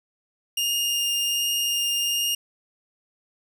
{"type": "tone with vibrato", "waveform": "sawtooth", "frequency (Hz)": 2825, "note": "F7", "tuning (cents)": 19, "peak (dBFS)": -19, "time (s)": [0.57, 2.35], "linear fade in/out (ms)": 5, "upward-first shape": "triangle", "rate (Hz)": 1.3, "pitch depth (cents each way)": 9, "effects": []}